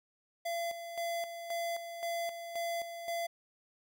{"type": "tone with tremolo", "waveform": "square", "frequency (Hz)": 680, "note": "F5", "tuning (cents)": -46, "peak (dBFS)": -34, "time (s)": [0.45, 3.27], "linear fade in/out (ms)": 10, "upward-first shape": "square", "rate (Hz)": 1.9, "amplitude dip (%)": 60, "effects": []}